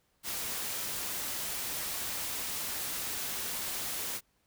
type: noise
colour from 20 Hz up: white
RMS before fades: -36 dBFS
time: 0.23-4.21 s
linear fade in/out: 50 ms
effects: pink hiss -73 dBFS RMS until 4.46 s